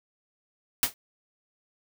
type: noise with exponential decay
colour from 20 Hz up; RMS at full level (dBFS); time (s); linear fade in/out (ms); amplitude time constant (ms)
white; -18; 0.83-0.94; 1; 22
effects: none